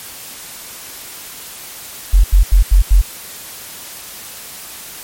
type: tone bursts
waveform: sine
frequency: 45.14 Hz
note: F#1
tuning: 42 cents flat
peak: -4 dBFS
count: 5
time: 2.13-3.016 s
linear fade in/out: 10 ms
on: 110 ms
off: 84 ms
effects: white hiss -32 dBFS RMS until 5.03 s + MP3 64 kbps